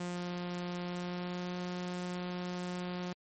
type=tone with pitch glide; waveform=sawtooth; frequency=176.9 to 179.16 Hz; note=F3 to F3; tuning=+23 to +44 cents; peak=-32 dBFS; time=0-3.13 s; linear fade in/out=5 ms; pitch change=+21 cents; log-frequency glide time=0.8-1.59 s; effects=MP3 32 kbps